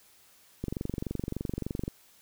click train, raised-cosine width 3 ms, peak -19 dBFS, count 30, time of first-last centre 0.64-1.879 s, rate 23.4 Hz, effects white hiss -60 dBFS RMS until 2.21 s

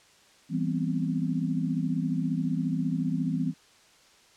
sine chord, C major seventh, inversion first, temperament equal, 164.81 / 196 / 246.9 / 261.6 Hz, E3 / G3 / B3 / C4, 0 / 0 / 0 / 0 cents, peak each -29 / -33 / -32 / -31 dBFS, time 0.49-3.54 s, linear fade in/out 50 ms, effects white hiss -58 dBFS RMS until 4.36 s + low-pass 7000 Hz 12 dB/octave

